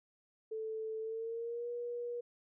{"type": "tone with pitch glide", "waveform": "sine", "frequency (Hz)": [440, 479.8], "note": ["A4", "A#4"], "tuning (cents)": [0, 50], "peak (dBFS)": -37, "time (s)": [0.51, 2.21], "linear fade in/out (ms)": 10, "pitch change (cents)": 150, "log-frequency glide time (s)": [1, 1.69], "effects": []}